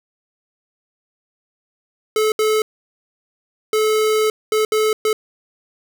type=tone bursts at uneven times; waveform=square; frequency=432.5 Hz; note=A4; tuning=30 cents flat; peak=-15 dBFS; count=6; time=2.16-2.32 / 2.39-2.62 / 3.73-4.3 / 4.52-4.65 / 4.72-4.93 / 5.05-5.13 s; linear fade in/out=2 ms; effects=none